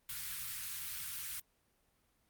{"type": "band-stop noise", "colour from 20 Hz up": "white", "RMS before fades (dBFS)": -42, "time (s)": [0.09, 1.4], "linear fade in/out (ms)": 5, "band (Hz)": [150, 1300], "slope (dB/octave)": 24, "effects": ["pink hiss -75 dBFS RMS until 2.29 s", "Opus 32 kbps"]}